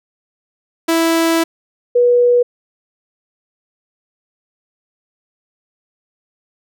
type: tone pair in turn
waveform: sawtooth / sine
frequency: 329.6 / 486.2 Hz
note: E4 / B4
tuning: 0 / -27 cents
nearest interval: perfect fifth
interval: 673 cents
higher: second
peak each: -8 dBFS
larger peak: neither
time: 0.88-1.44 / 1.95-2.43 s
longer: first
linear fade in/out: 10 ms
effects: none